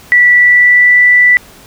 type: tone with pitch glide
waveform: sine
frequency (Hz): 1957 to 1972.9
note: B6 to B6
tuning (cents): -16 to -2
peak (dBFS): -3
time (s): 0.12-1.37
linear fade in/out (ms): 0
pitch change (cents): +14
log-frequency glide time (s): 0.28-0.98
effects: pink hiss -38 dBFS RMS until 1.66 s